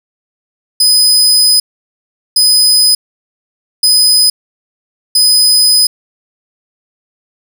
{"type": "tone bursts at uneven times", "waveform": "sawtooth", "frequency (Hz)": 5010, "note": "D#8", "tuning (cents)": 11, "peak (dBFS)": -3, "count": 4, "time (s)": [[0.8, 1.6], [2.36, 2.95], [3.83, 4.3], [5.15, 5.87]], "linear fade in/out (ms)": 5, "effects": []}